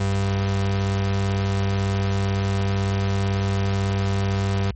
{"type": "tone", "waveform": "35% pulse", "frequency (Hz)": 98, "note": "G2", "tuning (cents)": 0, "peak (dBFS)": -18, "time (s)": [0, 4.71], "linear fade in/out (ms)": 5, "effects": ["added 60 Hz sine -34 dBFS peak until 4.75 s", "MP3 32 kbps"]}